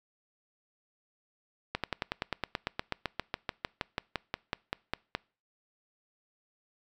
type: slowing click train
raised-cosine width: 0.3 ms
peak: -14 dBFS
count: 25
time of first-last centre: 1.75-5.15 s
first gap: 87 ms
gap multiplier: 1.04
effects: noise-tail reverb RT60 0.4 s tail -25 dB re dry